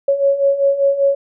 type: beating tone pair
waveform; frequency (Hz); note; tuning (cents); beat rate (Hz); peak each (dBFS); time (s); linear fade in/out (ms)
sine; 552 / 557.1; C#5 / C#5; -7 / +9; 5.1; -18 / -13; 0.08-1.15; 5
effects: none